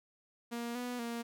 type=tone with pitch steps; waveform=sawtooth; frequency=235.8 / 245.8 / 234.2 Hz; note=A#3 / B3 / A#3; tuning=+20 / -8 / +8 cents; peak=-33 dBFS; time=0.51-1.23 s; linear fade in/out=20 ms; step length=240 ms; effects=none